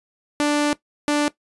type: tone pair in turn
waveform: sawtooth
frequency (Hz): 294 / 294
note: D4 / D4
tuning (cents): +2 / +2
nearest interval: unison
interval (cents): 0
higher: neither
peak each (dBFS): -13 / -13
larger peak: neither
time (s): 0.4-0.73 / 1.08-1.28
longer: first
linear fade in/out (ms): 0
effects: noise-tail reverb RT60 0.1 s tail -17 dB re dry + resampled to 24000 Hz